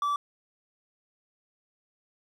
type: tone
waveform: triangle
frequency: 1157 Hz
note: D6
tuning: 26 cents flat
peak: -23 dBFS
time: 0.02-0.16 s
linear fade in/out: 2 ms
effects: none